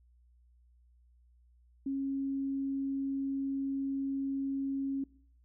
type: tone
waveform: sine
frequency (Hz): 272.9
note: C#4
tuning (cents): -27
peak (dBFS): -31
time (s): 1.86-5.04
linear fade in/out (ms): 5
effects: noise-tail reverb RT60 0.6 s tail -22 dB re dry + added 60 Hz sine -61 dBFS peak until 5.44 s